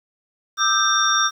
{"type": "tone cluster", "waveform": "sine", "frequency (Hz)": [1199, 1304, 1567, 3616, 5630], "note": ["D6", "E6", "G6", "A7", "F8"], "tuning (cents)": [36, -19, -1, 47, 13], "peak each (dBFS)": -22, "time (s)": [0.57, 1.31], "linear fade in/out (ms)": 50, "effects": ["8-bit"]}